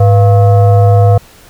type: tone with frequency modulation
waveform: sine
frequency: 103.83 Hz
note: G#2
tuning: in tune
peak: -3 dBFS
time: 0-1.18 s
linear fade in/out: 5 ms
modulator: 593 Hz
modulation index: 0.66
effects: pink hiss -40 dBFS RMS until 1.49 s